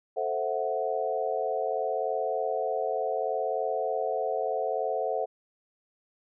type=chord; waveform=sine; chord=F# half-diminished seventh; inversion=first; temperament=equal; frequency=440 / 523.3 / 659.3 / 740 Hz; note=A4 / C5 / E5 / F#5; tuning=0 / 0 / 0 / 0 cents; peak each=-32 dBFS; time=0.16-5.26 s; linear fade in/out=20 ms; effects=none